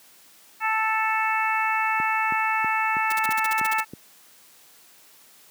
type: harmonic tone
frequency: 440 Hz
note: A4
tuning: in tune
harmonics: 2 / 3 / 4 / 5 / 6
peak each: -25 / -27 / -28 / -29 / -30 dBFS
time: 0.6-3.85 s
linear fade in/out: 50 ms
type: click train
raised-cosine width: 3 ms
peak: -21 dBFS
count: 7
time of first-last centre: 2-3.935 s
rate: 3.1 Hz
type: noise bursts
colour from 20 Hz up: white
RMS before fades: -31 dBFS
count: 11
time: 3.1-3.805 s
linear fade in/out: 5 ms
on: 25 ms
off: 43 ms
effects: white hiss -53 dBFS RMS until 5.5 s + high-pass 150 Hz 12 dB/octave